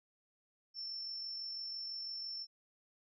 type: tone with amplitude modulation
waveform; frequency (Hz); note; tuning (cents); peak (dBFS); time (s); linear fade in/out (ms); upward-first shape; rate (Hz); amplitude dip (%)
sine; 5380; E8; +34; -39; 0.74-2.47; 50; sine; 46; 30
effects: none